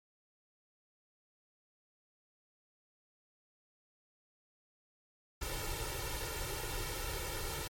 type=noise with comb filter; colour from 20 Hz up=pink; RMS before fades=-39 dBFS; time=5.41-7.68 s; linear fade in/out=10 ms; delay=2.2 ms; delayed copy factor=+0.95; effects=MP3 64 kbps